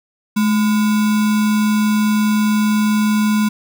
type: tone with sample-and-hold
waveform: sine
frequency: 212.8 Hz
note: G#3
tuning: 42 cents sharp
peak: -12 dBFS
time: 0.36-3.49 s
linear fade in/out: 10 ms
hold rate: 1225 Hz
effects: none